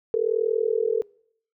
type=tone with amplitude modulation; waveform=sine; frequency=447.6 Hz; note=A4; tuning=30 cents sharp; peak=-16 dBFS; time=0.14-1.02 s; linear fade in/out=0 ms; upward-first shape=sine; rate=40.8 Hz; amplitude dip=95%; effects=noise-tail reverb RT60 0.6 s tail -24 dB re dry